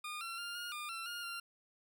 20% pulse tone with pitch steps, 1218 / 1360 / 1400 / 1424 / 1207 / 1351 / 1418 / 1385 Hz, D#6 / F6 / F6 / F6 / D6 / E6 / F6 / F6, -37 / -46 / +4 / +33 / +47 / +42 / +26 / -15 cents, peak -36 dBFS, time 0.04-1.4 s, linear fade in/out 5 ms, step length 170 ms, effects none

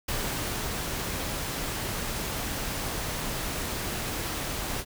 pink noise with ADSR envelope, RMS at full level -30 dBFS, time 0.08-4.85 s, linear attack 7 ms, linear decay 540 ms, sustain -2 dB, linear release 53 ms, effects none

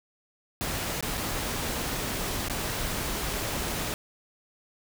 pink noise with dropouts, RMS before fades -31 dBFS, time 0.61-3.94 s, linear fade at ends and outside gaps 0 ms, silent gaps 1.008-1.026 / 1.173-1.177 / 2.484-2.498 s, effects none

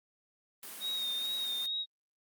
white high-pass noise, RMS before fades -45 dBFS, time 0.63-1.66 s, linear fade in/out 0 ms, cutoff 160 Hz, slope 48 dB/octave
sine tone with vibrato, 3720 Hz, A#7, 4 cents flat, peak -32 dBFS, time 0.8-1.86 s, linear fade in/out 50 ms, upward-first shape sine, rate 2.3 Hz, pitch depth 40 cents each way
effects Opus 32 kbps

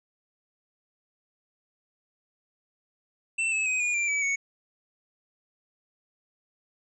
square tone with pitch steps, 2679 / 2597 / 2517 / 2440 / 2365 / 2292 / 2222 Hz, E7 / E7 / D#7 / D#7 / D7 / D7 / C#7, +27 / -26 / +19 / -34 / +12 / -43 / +4 cents, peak -25 dBFS, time 3.38-4.36 s, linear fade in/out 10 ms, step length 140 ms, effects resampled to 22050 Hz

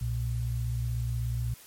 sine tone pair together, 62.3 / 118.66 Hz, B1 / A#2, +16 / +31 cents, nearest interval major seventh, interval 1115 cents, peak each -32 / -29 dBFS, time 0.01-1.54 s, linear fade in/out 5 ms, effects white hiss -52 dBFS RMS until 1.66 s + MP3 64 kbps

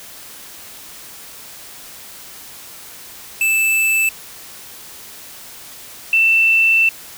square / sine tone pair in turn, 2637 / 2671 Hz, E7 / E7, 0 / +22 cents, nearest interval unison, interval 22 cents, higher second, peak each -14 / -10 dBFS, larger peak second, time 3.41-4.09 / 6.13-6.89 s, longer second, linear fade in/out 2 ms, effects white hiss -37 dBFS RMS until 7.17 s

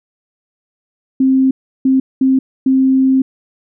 sine tone bursts at uneven times, 264.1 Hz, C4, 16 cents sharp, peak -8 dBFS, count 4, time 1.2-1.51 / 1.85-2 / 2.21-2.39 / 2.66-3.22 s, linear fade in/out 5 ms, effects none

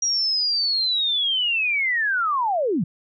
sine linear sweep, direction down, 5740 to 141.2 Hz, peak -19 dBFS, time 0.02-2.84 s, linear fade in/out 5 ms, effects none

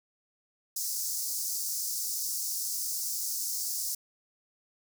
pink high-pass noise, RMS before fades -33 dBFS, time 0.76-3.95 s, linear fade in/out 5 ms, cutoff 5000 Hz, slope 48 dB/octave, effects none

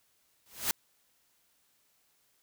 white noise with exponential growth, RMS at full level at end -26 dBFS, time 0.46-0.71 s, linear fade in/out 0 ms, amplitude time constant 54 ms, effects white hiss -71 dBFS RMS until 2.42 s

